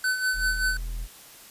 square tone with tremolo, 1514 Hz, F#6, 39 cents sharp, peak -22 dBFS, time 0.04-0.77 s, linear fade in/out 2 ms, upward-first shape sine, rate 5.2 Hz, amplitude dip 60%
triangle tone, 41.2 Hz, E1, in tune, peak -27 dBFS, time 0.33-1.08 s, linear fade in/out 50 ms
effects white hiss -48 dBFS RMS until 1.5 s + resampled to 32000 Hz

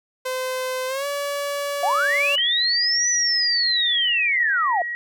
sawtooth tone with pitch glide, 514 to 570.3 Hz, C5 to C#5, -31 to +49 cents, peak -20 dBFS, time 0.25-2.36 s, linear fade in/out 10 ms, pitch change +180 cents, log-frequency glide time 0.87-1.06 s
sine linear two-way sweep, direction up then down, 658 to 6020 to 658 Hz, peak -18 dBFS, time 1.83-4.82 s, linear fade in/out 2 ms, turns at 3.09 s
sine tone, 1907 Hz, A#6, 39 cents sharp, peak -25 dBFS, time 2.38-4.95 s, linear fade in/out 0 ms
effects none

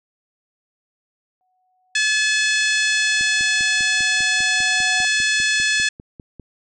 sine tone with exponential growth, 740 Hz, F#5, in tune, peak -26 dBFS, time 1.41-5.05 s, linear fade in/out 0 ms, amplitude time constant 790 ms
harmonic tone, 859 Hz, A5, 42 cents flat, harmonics 2 / 3 / 4 / 5 / 6 / 7 / 8 / 9 / 10, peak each -19 / -23 / -25 / -27 / -29 / -30 / -31 / -32 / -33 dBFS, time 1.95-5.89 s, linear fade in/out 5 ms
click train, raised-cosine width 3 ms, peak -24 dBFS, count 17, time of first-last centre 3.21-6.397 s, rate 5.02 Hz
effects none

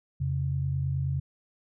sine tone pair together, 86.68 / 136.1 Hz, F2 / C#3, -12 / -31 cents, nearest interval minor sixth, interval 781 cents, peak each -31 / -27 dBFS, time 0.2-1.2 s, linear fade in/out 10 ms, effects none

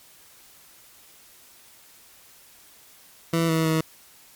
20% pulse tone with pitch steps, 165.7 / 161.5 / 159.5 Hz, E3 / E3 / D#3, +9 / -35 / +43 cents, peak -15 dBFS, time 3.33-3.81 s, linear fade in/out 5 ms, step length 160 ms, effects white hiss -52 dBFS RMS until 4.35 s + MP3 96 kbps

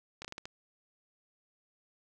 slowing click train, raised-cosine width 0.2 ms, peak -24 dBFS, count 6, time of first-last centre 0.22-0.455 s, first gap 26 ms, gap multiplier 1.3, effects none

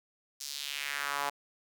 sawtooth tone with high-pass filter sweep, 142.4 Hz, C#3, 47 cents sharp, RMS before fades -36 dBFS, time 0.4-1.3 s, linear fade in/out 10 ms, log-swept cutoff 5700 to 820 Hz, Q 2.1, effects none

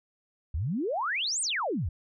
sine exponential two-way sweep, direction up then down, 66.2 to 9070 to 66.2 Hz, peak -27 dBFS, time 0.54-1.89 s, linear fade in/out 5 ms, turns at 1.41 s, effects none

